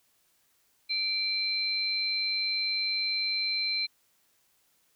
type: tone pair together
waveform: sine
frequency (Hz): 2349 / 4100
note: D7 / C8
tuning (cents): 0 / -36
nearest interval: minor seventh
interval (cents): 964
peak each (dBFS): -32 / -28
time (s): 0.89-3.87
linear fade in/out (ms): 20
effects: white hiss -69 dBFS RMS until 4.95 s